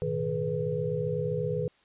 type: tone cluster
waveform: sine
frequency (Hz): 108.9 / 124.2 / 156.5 / 424.4 / 492.3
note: A2 / B2 / D#3 / G#4 / B4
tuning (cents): -17 / +10 / +10 / +38 / -6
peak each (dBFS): -38 / -39 / -32 / -33 / -31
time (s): 0.02-1.68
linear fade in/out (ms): 0
effects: white hiss -64 dBFS RMS until 1.84 s + resampled to 8000 Hz